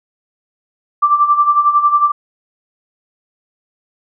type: tone with tremolo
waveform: sine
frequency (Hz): 1174.7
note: D6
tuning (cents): 0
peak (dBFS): -6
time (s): 1.02-2.12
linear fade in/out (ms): 10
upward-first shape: sine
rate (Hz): 11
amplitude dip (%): 70
effects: none